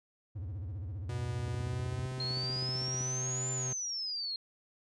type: tone with vibrato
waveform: triangle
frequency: 92.5 Hz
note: F#2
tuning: in tune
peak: -34 dBFS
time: 0.35-2.07 s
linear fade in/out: 10 ms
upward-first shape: sine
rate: 15 Hz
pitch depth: 290 cents each way
type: tone with pitch glide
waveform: 45% pulse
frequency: 122.1 to 128.54 Hz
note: B2 to C3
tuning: -19 to -30 cents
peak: -36 dBFS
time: 1.09-3.73 s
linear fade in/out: 5 ms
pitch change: +89 cents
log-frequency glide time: 1.49-2.06 s
type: click train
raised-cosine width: 3 ms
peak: -32 dBFS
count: 25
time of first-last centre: 1.48-3.009 s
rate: 15.7 Hz
type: exponential two-way sweep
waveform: sine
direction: up then down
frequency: 4186 to 7220 to 4186 Hz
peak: -34 dBFS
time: 2.2-4.36 s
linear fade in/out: 2 ms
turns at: 3.51 s
effects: high-pass 60 Hz 12 dB/octave + resampled to 22050 Hz